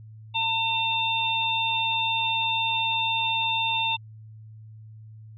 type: harmonic tone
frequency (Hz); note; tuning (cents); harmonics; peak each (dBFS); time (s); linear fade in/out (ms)
902; A5; +43; 1 / 3 / 4; -27 / -27 / -27; 0.34-3.97; 20
effects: added 109 Hz sine -42 dBFS peak until 5.37 s